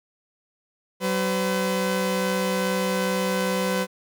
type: tone pair together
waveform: sawtooth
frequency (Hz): 189.6 / 506.5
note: F#3 / B4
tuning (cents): +43 / +44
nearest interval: octave + perfect fourth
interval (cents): 1701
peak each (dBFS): -21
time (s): 1-3.87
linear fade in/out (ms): 50
effects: none